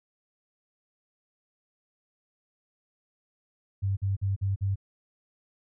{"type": "tone bursts", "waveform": "sine", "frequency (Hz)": 98, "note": "G2", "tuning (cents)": 0, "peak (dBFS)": -24, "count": 5, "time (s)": [3.82, 4.758], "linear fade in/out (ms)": 20, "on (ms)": 150, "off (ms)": 47, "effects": []}